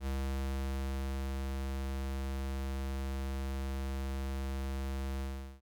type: tone with ADSR envelope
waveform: square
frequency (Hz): 67.3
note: C2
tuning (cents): +49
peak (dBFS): -33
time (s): 0-5.61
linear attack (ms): 66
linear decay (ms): 1300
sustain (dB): -2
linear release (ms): 400
effects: none